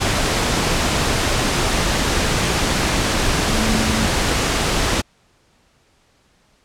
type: tone in noise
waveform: sine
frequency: 220 Hz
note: A3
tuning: in tune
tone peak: -21 dBFS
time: 3.52-4.08 s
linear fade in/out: 20 ms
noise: pink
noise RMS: -18 dBFS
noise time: 0-5.02 s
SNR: -6 dB
effects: pink hiss -58 dBFS RMS until 6.64 s + low-pass 8000 Hz 12 dB/octave